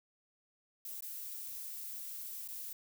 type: noise with dropouts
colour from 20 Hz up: violet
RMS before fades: -44 dBFS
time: 0.85-2.73 s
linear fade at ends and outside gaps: 2 ms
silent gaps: 1.007-1.023 / 2.477-2.486 s
effects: none